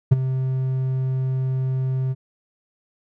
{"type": "tone with ADSR envelope", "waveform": "triangle", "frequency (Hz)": 130.81, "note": "C3", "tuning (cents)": 0, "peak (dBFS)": -5, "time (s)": [0.11, 2.15], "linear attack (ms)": 13, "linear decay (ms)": 22, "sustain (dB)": -13, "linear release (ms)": 37, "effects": []}